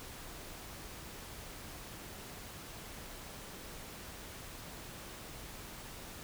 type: silence
effects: pink hiss -48 dBFS RMS until 6.23 s